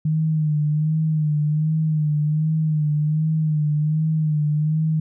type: tone with vibrato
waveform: sine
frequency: 153.7 Hz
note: D#3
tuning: 21 cents flat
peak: -17 dBFS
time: 0.05-5 s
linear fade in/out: 5 ms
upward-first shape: sine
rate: 1.3 Hz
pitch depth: 50 cents each way
effects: none